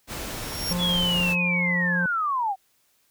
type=noise; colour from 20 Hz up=pink; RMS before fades=-33 dBFS; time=0.07-1.36 s; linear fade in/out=50 ms
type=tone with exponential growth; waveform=sawtooth; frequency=5540 Hz; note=F8; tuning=15 cents flat; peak=-21 dBFS; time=0.17-0.73 s; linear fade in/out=5 ms; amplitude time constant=120 ms
type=harmonic tone; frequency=176.7 Hz; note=F3; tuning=21 cents sharp; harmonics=1 / 3 / 5 / 6; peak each=-25 / -35 / -39 / -41 dBFS; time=0.71-2.06 s; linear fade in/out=2 ms
type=linear sweep; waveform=sine; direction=down; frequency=3445 to 740 Hz; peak=-22 dBFS; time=0.78-2.56 s; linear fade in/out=50 ms
effects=white hiss -66 dBFS RMS until 3.1 s